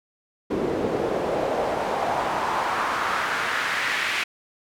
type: noise with band-pass filter sweep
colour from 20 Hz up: pink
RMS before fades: -25 dBFS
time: 0.5-4.24 s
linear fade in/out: 10 ms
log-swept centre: 360 to 2200 Hz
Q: 1.9
effects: none